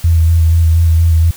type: tone with vibrato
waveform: sine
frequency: 82.41 Hz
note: E2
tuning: in tune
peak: -6 dBFS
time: 0.04-1.31 s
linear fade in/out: 5 ms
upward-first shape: square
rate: 4.2 Hz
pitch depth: 26 cents each way
effects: white hiss -35 dBFS RMS until 1.36 s